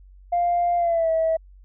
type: tone with pitch glide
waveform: sine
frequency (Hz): 698.5 to 648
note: F5 to E5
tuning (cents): 0 to -30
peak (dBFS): -17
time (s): 0.32-1.37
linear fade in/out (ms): 10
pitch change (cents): -130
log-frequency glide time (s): 0.77-1.1
effects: tanh soft clip ceiling -14 dBFS + added 47 Hz sine -45 dBFS peak until 1.64 s